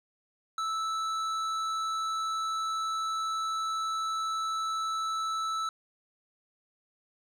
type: tone with hard clipping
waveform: sine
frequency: 1314 Hz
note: E6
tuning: 6 cents flat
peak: -31 dBFS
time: 0.58-5.69 s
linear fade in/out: 2 ms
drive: 10 dB
effects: none